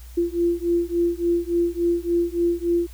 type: beating tone pair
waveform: sine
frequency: 342.1 / 345.6 Hz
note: F4 / F4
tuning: -36 / -18 cents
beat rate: 3.5 Hz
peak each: -22 dBFS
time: 0.17-2.87 s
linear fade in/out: 10 ms
effects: added 60 Hz sine -38 dBFS peak until 2.93 s + white hiss -51 dBFS RMS until 2.93 s